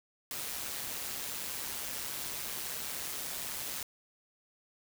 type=noise with amplitude modulation; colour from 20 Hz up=white; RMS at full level=-36 dBFS; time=0.31-3.83 s; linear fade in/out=2 ms; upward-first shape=sine; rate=140 Hz; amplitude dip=60%; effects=none